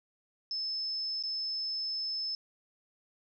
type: tone with dropouts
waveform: sine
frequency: 5240 Hz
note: E8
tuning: 11 cents flat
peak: -32 dBFS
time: 0.51-2.35 s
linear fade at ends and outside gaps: 1 ms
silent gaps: 1.226-1.236 s
effects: none